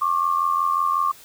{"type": "tone pair together", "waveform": "sine", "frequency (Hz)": [1089.2, 1174.7], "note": ["C#6", "D6"], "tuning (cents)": [-31, 0], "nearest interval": "minor second", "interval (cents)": 131, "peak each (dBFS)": -21, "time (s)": [0.01, 1.12], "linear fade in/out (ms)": 10, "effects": ["white hiss -47 dBFS RMS until 1.24 s"]}